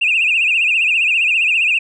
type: tone with vibrato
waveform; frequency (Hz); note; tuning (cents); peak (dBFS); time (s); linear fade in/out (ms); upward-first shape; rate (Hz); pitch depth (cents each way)
sine; 2600; E7; -24; -11; 0.01-1.79; 10; triangle; 15; 150
effects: tanh soft clip ceiling -7 dBFS